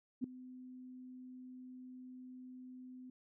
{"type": "tone with ADSR envelope", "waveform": "sine", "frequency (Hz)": 254.1, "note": "B3", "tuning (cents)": 49, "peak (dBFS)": -31, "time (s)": [0.21, 3.1], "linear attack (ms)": 31, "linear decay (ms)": 3, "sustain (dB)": -18, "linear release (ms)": 4, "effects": []}